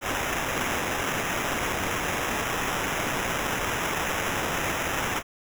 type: noise with sample-and-hold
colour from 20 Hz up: white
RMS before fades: -28 dBFS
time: 0.01-5.23 s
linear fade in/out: 50 ms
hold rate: 4410 Hz
effects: none